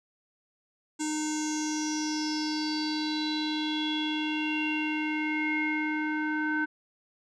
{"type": "tone with low-pass filter sweep", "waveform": "square", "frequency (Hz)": 306.4, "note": "D#4", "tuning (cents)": -27, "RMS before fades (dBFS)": -30, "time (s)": [0.99, 6.66], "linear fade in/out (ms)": 20, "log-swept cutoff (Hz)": [7500, 1600], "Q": 7.8, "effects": []}